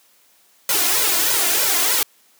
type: noise with flanger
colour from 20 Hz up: white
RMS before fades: -18 dBFS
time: 0.69-2.03 s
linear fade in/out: 2 ms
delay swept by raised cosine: 2 to 2.92 ms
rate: 3.2 Hz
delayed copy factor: +0.95
effects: white hiss -56 dBFS RMS until 2.39 s + high-pass 200 Hz 12 dB/octave